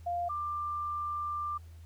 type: tone pair in turn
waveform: sine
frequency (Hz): 698.5 / 1186.7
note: F5 / D6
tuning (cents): 0 / +18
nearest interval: major sixth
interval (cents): 918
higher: second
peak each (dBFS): -30 / -32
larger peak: first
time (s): 0.06-0.29 / 0.29-1.58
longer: second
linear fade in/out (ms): 10
effects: added 82 Hz sine -47 dBFS peak until 1.85 s + pink hiss -65 dBFS RMS until 1.85 s